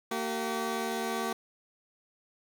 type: tone pair together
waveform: 15% pulse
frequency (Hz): 229 / 382.2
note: A#3 / G4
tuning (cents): -31 / -44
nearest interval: major sixth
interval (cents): 887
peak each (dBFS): -27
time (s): 0.11-1.33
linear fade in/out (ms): 5
effects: none